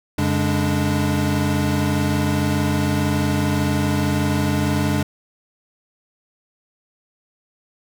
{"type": "tone cluster", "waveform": "square", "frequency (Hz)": [90.2, 141.4, 206.2, 292.4], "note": ["F#2", "C#3", "G#3", "D4"], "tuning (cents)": [-44, 35, -12, -7], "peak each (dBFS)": -24, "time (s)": [0.18, 5.03], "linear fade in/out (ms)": 5, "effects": []}